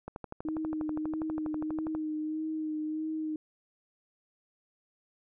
click train, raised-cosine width 1 ms, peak -25 dBFS, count 24, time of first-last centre 0.08-1.95 s, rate 12.3 Hz
sine tone with vibrato, 311.1 Hz, D#4, in tune, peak -31 dBFS, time 0.45-3.36 s, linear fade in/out 2 ms, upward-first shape sine, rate 1.6 Hz, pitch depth 22 cents each way
effects none

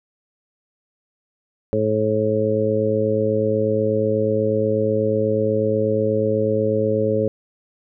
harmonic tone, 108.2 Hz, A2, 29 cents flat, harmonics 1 / 2 / 3 / 4 / 5, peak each -25 / -25 / -27 / -21 / -21 dBFS, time 1.73-7.28 s, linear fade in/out 0 ms, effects none

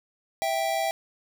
square tone pair together, 658.3 / 784 Hz, E5 / G5, -3 / 0 cents, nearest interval minor third, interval 303 cents, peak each -28 dBFS, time 0.42-0.91 s, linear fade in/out 0 ms, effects none

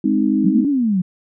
sine chord, Ab major, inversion none, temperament equal, 207.7 / 261.6 / 311.1 Hz, Ab3 / C4 / Eb4, 0 / 0 / 0 cents, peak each -18 dBFS, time 0.04-0.65 s, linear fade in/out 5 ms
sine exponential two-way sweep, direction up then down, 174.61 to 295.6 to 174.61 Hz, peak -14 dBFS, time 0.44-1.02 s, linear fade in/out 10 ms, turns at 0.69 s
effects none

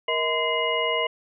sine tone cluster, 470.9 / 635 / 1020 / 2080 / 2889 Hz, A#4 / D#5 / C6 / C7 / F#7, +18 / +35 / -44 / -11 / -42 cents, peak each -28 dBFS, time 0.08-1.07 s, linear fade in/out 5 ms, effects none

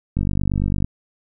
click train, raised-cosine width 5 ms, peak -9 dBFS, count 34, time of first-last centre 0.17-0.845 s, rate 48.9 Hz, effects none

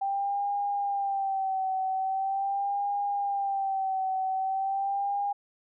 sine tone with vibrato, 784 Hz, G5, in tune, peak -26 dBFS, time 0.01-5.33 s, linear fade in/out 10 ms, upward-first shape sine, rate 0.42 Hz, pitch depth 56 cents each way, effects none

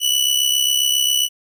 sawtooth tone with amplitude modulation, 2960 Hz, F#7, in tune, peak -9 dBFS, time 0-1.29 s, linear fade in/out 50 ms, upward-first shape sine, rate 67.4 Hz, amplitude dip 65%, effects none

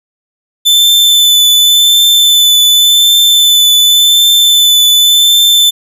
40% pulse tone with vibrato, 3520 Hz, A7, in tune, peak -3 dBFS, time 0.65-5.71 s, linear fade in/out 20 ms, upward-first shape triangle, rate 0.89 Hz, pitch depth 18 cents each way, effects none

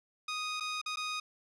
15% pulse tone with dropouts, 1244.5 Hz, D#6, in tune, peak -28 dBFS, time 0.28-1.2 s, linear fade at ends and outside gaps 5 ms, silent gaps 0.6-0.606 / 0.815-0.86 / 0.959-0.97 s, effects resampled to 22050 Hz

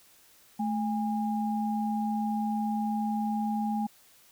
sine tone pair together, 217.2 / 815 Hz, A3 / G#5, -22 / -33 cents, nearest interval octave + major seventh, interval 2289 cents, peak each -28 / -32 dBFS, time 0.59-3.87 s, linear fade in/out 10 ms, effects white hiss -59 dBFS RMS until 4.31 s

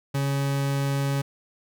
40% pulse tone, 139 Hz, C#3, 5 cents sharp, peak -22 dBFS, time 0.14-1.22 s, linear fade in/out 10 ms, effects none

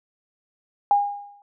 sine tone with exponential decay, 813 Hz, G#5, 37 cents flat, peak -12 dBFS, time 0.91-1.42 s, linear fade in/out 1 ms, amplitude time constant 110 ms, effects none

